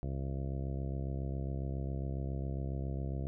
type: harmonic tone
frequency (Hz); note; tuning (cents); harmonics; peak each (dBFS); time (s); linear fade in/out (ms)
67.3; C2; +49; 1 / 2 / 3 / 4 / 5 / 6 / 7 / 8 / 9 / 10; -37 / -38 / -45 / -49 / -48 / -52 / -54 / -53 / -57 / -53; 0.03-3.27; 0
effects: none